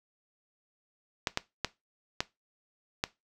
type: clicks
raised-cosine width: 0.2 ms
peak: -10 dBFS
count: 5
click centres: 1.272 / 1.374 / 1.647 / 2.205 / 3.039 s
effects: noise-tail reverb RT60 0.2 s tail -18 dB re dry